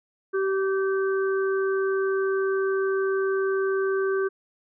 harmonic tone, 386.6 Hz, G4, 24 cents flat, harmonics 1 / 3 / 4, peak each -22 / -34 / -32 dBFS, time 0.33-4.29 s, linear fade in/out 20 ms, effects none

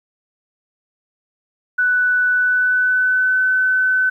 sine tone with pitch glide, 1488 to 1514 Hz, F#6 to F#6, +9 to +39 cents, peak -13 dBFS, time 1.78-4.1 s, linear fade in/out 10 ms, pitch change +30 cents, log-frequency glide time 2.31-3.41 s, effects 9-bit

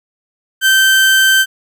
30% pulse tone, 1552 Hz, G6, 18 cents flat, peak -5 dBFS, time 0.61-1.46 s, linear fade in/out 50 ms, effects none

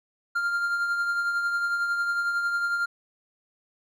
triangle tone with tremolo, 1396.9 Hz, F6, in tune, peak -20 dBFS, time 0.35-2.86 s, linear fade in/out 10 ms, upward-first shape triangle, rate 11 Hz, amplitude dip 45%, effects none

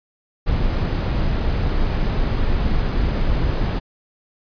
brown noise, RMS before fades -19 dBFS, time 0.46-3.8 s, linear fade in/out 20 ms, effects resampled to 11025 Hz

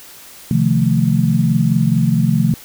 sine chord, F dominant seventh, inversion second, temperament equal, 130.81 / 155.56 / 174.61 / 220 Hz, C3 / Eb3 / F3 / A3, 0 / 0 / 0 / 0 cents, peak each -17 dBFS, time 0.51-2.54 s, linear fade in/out 2 ms, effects white hiss -39 dBFS RMS until 2.64 s

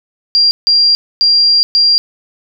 sine tone bursts at uneven times, 4765 Hz, D8, 24 cents sharp, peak -6 dBFS, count 4, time 0.35-0.51 / 0.67-0.95 / 1.21-1.63 / 1.75-1.98 s, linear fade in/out 0 ms, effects none

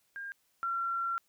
sine tone pair in turn, 1608 / 1365.1 Hz, G6 / F6, +44 / -40 cents, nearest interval minor third, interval 284 cents, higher first, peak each -38 / -30 dBFS, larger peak second, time 0.16-0.32 / 0.63-1.18 s, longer second, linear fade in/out 0 ms, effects white hiss -73 dBFS RMS until 1.28 s

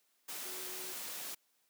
sine tone in noise, 370 Hz, F#4, in tune, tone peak -51 dBFS, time 0.45-0.93 s, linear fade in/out 10 ms, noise white, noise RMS -43 dBFS, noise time 0.28-1.35 s, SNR -11 dB, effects white hiss -75 dBFS RMS until 1.69 s + high-pass 200 Hz 12 dB/octave

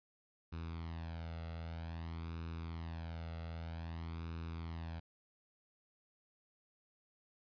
sawtooth tone with flanger, 82.6 Hz, E2, 4 cents sharp, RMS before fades -44 dBFS, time 0.52-5 s, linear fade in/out 10 ms, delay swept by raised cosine 0.77 to 1.48 ms, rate 0.52 Hz, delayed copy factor +0.65, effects resampled to 11025 Hz + 13-bit

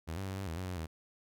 sawtooth tone with pitch steps, 81.3 / 96.9 / 95.3 / 97.6 / 81.2 / 92.8 / 91 / 80.5 Hz, E2 / G2 / G2 / G2 / E2 / F#2 / F#2 / E2, -23 / -20 / -48 / -7 / -26 / +6 / -28 / -41 cents, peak -33 dBFS, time 0.07-0.87 s, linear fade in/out 20 ms, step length 100 ms, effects none

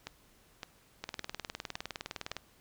two click trains, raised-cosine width 0.2 ms, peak -20 / -22 dBFS, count 27 / 5, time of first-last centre 1.04-2.367 / 0.07-2.317 s, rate 19.6 / 1.78 Hz, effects pink hiss -64 dBFS RMS until 2.6 s

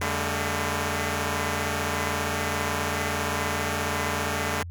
5% pulse tone cluster, 145 / 202.7 / 225 Hz, D3 / G#3 / A3, -22 / -42 / +39 cents, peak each -19 dBFS, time 0.01-4.63 s, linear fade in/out 5 ms, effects added 86 Hz sine -34 dBFS peak until 4.7 s

